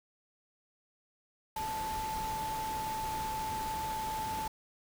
sine tone in noise, 876 Hz, A5, 8 cents flat, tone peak -34 dBFS, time 1.56-4.48 s, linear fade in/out 5 ms, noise pink, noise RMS -42 dBFS, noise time 1.56-4.48 s, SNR +5 dB, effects none

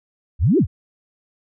sine exponential two-way sweep, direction up then down, 58 to 415.3 to 58 Hz, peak -12 dBFS, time 0.39-0.67 s, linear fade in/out 50 ms, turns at 0.58 s, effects none

